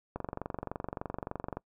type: click train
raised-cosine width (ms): 1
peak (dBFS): -21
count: 34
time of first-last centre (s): 0.16-1.57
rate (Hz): 23.4
effects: noise-tail reverb RT60 0.1 s tail -23 dB re dry